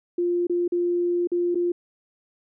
sine tone with dropouts, 349.9 Hz, F4, 3 cents sharp, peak -20 dBFS, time 0.18-1.72 s, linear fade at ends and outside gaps 5 ms, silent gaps 0.47-0.496 / 0.679-0.721 / 1.273-1.317 / 1.547-1.554 s, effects none

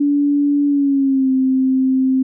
sine tone with pitch glide, 287.4 to 262 Hz, D4 to C4, -37 to +2 cents, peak -12 dBFS, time 0-2.23 s, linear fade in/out 10 ms, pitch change -161 cents, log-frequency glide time 0.67-1.31 s, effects none

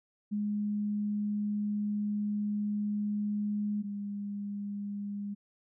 sine tone pair in turn, 207.7 / 203.1 Hz, G#3 / G#3, 0 / -38 cents, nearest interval unison, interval 38 cents, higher first, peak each -29 / -34 dBFS, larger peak first, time 0.31-3.83 / 3.83-5.35 s, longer first, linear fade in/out 20 ms, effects none

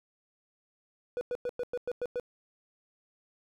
triangle tone bursts, 490.2 Hz, B4, 13 cents flat, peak -28 dBFS, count 8, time 1.17-2.198 s, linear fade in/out 0 ms, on 41 ms, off 100 ms, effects none

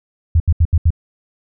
sine tone bursts, 82.41 Hz, E2, in tune, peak -8 dBFS, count 5, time 0.35-0.905 s, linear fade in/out 5 ms, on 51 ms, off 75 ms, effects none

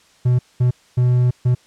triangle tone bursts at uneven times, 124.1 Hz, B2, 9 cents sharp, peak -10 dBFS, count 4, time 0.25-0.39 / 0.6-0.71 / 0.97-1.31 / 1.45-1.55 s, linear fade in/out 10 ms, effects white hiss -53 dBFS RMS until 1.66 s + low-pass 7000 Hz 12 dB/octave

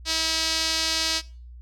sawtooth tone with band-pass filter, 322.3 Hz, E4, 39 cents flat, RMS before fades -25 dBFS, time 0.05-1.22 s, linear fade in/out 50 ms, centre 4700 Hz, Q 2.4, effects noise-tail reverb RT60 0.4 s tail -21 dB re dry + added 60 Hz sine -40 dBFS peak until 1.61 s

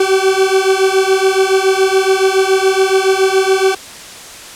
40% pulse beating tone pair, 379.3 / 386.4 Hz, F#4 / G4, +43 / -25 cents, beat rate 7.1 Hz, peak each -12 dBFS, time 0-3.75 s, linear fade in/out 5 ms, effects white hiss -32 dBFS RMS until 4.55 s + low-pass 9000 Hz 12 dB/octave

